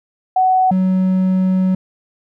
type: tone pair in turn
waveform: sine / triangle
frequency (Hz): 747 / 186.75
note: F#5 / F#3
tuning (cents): +16 / +16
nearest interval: 2 octaves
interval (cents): 2400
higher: first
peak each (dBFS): -10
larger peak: neither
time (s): 0.36-0.71 / 0.71-1.75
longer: second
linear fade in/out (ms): 5
effects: none